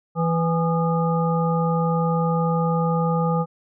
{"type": "harmonic tone with a mistuned harmonic", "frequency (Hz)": 165.7, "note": "E3", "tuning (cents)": 9, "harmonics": [1, 3, 5, 7], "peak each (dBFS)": [-20, -25, -27, -28], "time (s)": [0.15, 3.46], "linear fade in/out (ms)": 50, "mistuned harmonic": 7, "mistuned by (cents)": 90, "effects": []}